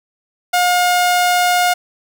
sawtooth tone, 715 Hz, F5, 41 cents sharp, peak -8 dBFS, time 0.53-1.74 s, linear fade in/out 10 ms, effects none

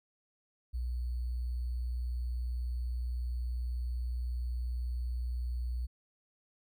sine tone with sample-and-hold, 60.9 Hz, B1, 24 cents flat, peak -32 dBFS, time 0.73-5.87 s, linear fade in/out 20 ms, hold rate 4410 Hz, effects none

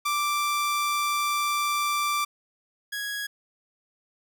sawtooth tone pair in turn, 1174.7 / 1661.3 Hz, D6 / G#6, 0 / 0 cents, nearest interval tritone, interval 600 cents, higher second, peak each -20 / -26 dBFS, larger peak first, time 0.05-2.25 / 2.92-3.27 s, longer first, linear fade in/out 10 ms, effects none

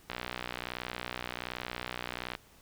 click train, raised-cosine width 0.3 ms, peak -19 dBFS, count 139, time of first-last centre 0.1-2.351 s, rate 61.3 Hz, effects pink hiss -60 dBFS RMS until 2.61 s

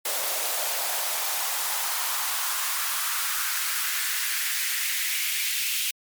white noise with high-pass filter sweep, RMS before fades -27 dBFS, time 0.05-5.91 s, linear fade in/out 5 ms, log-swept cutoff 550 to 2600 Hz, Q 2.3, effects MP3 96 kbps

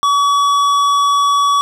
sine tone with tanh clipping, 1136 Hz, C#6, 42 cents sharp, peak -12 dBFS, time 0.03-1.61 s, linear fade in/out 0 ms, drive 13 dB, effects none

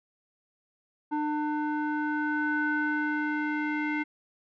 square tone with low-pass filter sweep, 300 Hz, D4, 37 cents sharp, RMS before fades -29 dBFS, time 1.11-4.04 s, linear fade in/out 20 ms, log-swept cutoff 1100 to 2000 Hz, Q 6.1, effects none

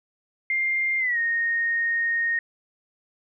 sine tone with pitch glide, 2107 to 1855.6 Hz, C7 to A#6, +12 to -8 cents, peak -21 dBFS, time 0.5-2.39 s, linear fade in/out 2 ms, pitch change -220 cents, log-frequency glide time 0.99-1.18 s, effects none

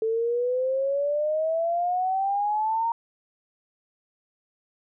sine exponential sweep, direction up, 440 to 932.3 Hz, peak -22 dBFS, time 0.02-2.92 s, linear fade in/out 2 ms, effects none

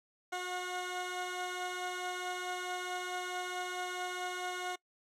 15% pulse tone pair together, 363.1 / 721.6 Hz, F#4 / F#5, -33 / -44 cents, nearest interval octave, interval 1189 cents, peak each -33 / -33 dBFS, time 0.32-4.76 s, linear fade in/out 10 ms, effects noise-tail reverb RT60 0.1 s tail -23 dB re dry + low-pass 9000 Hz 12 dB/octave

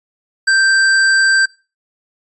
square tone, 1568 Hz, G6, in tune, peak -10 dBFS, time 0.47-1.46 s, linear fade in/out 10 ms, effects noise-tail reverb RT60 0.3 s tail -21 dB re dry + resampled to 22050 Hz

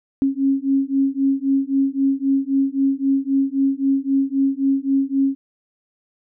sine beating tone pair, 270.6 / 274.4 Hz, C#4 / C#4, -42 / -17 cents, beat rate 3.8 Hz, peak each -19 dBFS, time 0.22-5.35 s, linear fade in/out 0 ms, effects none

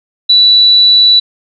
sine tone, 3951 Hz, B7, in tune, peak -3 dBFS, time 0.29-1.2 s, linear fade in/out 10 ms, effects none

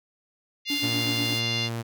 harmonic tone, 698.5 Hz, F5, in tune, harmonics 3 / 4 / 5 / 6 / 7 / 8 / 9, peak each -34 / -30 / -32 / -33 / -35 / -44 / -44 dBFS, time 0.65-1.7 s, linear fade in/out 50 ms
white noise, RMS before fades -39 dBFS, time 0.67-1.42 s, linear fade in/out 50 ms
triangle tone with tremolo, 286.9 Hz, D4, 40 cents flat, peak -24 dBFS, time 0.7-1.34 s, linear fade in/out 2 ms, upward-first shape triangle, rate 8.2 Hz, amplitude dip 95%
sawtooth tone, 115.8 Hz, A#2, 11 cents flat, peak -25 dBFS, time 0.82-1.83 s, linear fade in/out 20 ms
effects none

